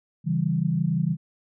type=chord; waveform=sine; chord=C# diminished; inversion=none; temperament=equal; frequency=138.59 / 164.81 / 196 Hz; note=C#3 / E3 / G3; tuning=0 / 0 / 0 cents; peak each=-27 / -23 / -28 dBFS; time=0.24-1.17 s; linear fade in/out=50 ms; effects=none

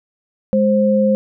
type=tone pair together; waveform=sine; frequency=207.7 / 526.7 Hz; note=G#3 / C5; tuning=0 / +11 cents; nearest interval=octave + major third; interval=1611 cents; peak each=-14 dBFS; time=0.53-1.15 s; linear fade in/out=0 ms; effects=none

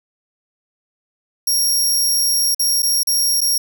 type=tone with dropouts; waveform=20% pulse; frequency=5588 Hz; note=F8; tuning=in tune; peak=-9 dBFS; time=1.47-3.58 s; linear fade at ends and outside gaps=5 ms; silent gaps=2.547-2.594 / 2.822-2.829 / 3.033-3.071 / 3.407-3.414 s; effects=none

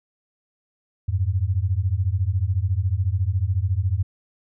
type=beating tone pair; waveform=sine; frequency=87.31 / 101.31 Hz; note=F2 / G#2; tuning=0 / -42 cents; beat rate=14 Hz; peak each=-22 dBFS; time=1.08-4.03 s; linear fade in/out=10 ms; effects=none

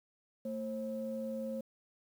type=tone pair together; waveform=sine; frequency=224.8 / 535 Hz; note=A3 / C5; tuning=+37 / +38 cents; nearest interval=octave + minor third; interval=1501 cents; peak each=-38 / -38 dBFS; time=0.45-1.61 s; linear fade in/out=5 ms; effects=tanh soft clip ceiling -28 dBFS + 10-bit

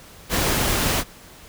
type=noise; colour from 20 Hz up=pink; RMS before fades=-21 dBFS; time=0.29-1.04 s; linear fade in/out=50 ms; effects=pink hiss -45 dBFS RMS until 1.48 s

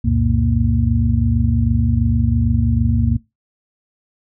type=tone cluster; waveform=sine; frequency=68.8 / 91.5 / 117.8 / 232 Hz; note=C#2 / F#2 / A#2 / A#3; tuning=-12 / -19 / +19 / -8 cents; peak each=-19 dBFS; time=0.04-3.17 s; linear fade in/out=10 ms; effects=noise-tail reverb RT60 0.2 s tail -18 dB re dry

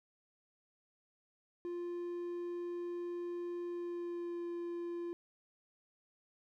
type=tone with pitch glide; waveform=triangle; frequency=349 to 344.8 Hz; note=F4 to F4; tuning=-1 to -22 cents; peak=-36 dBFS; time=1.65-5.13 s; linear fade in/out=0 ms; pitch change=-21 cents; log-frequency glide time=3.66-4.47 s; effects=none

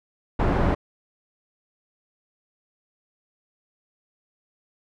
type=low-pass noise; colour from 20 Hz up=pink; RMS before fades=-21 dBFS; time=0.39-0.75 s; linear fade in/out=10 ms; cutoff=1100 Hz; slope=12 dB/octave; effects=none

